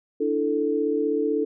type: chord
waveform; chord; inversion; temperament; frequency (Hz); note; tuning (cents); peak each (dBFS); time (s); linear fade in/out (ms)
sine; D suspended second; none; equal; 293.7 / 329.6 / 440; D4 / E4 / A4; 0 / 0 / 0; -26 / -28 / -23; 0.2-1.45; 10
effects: none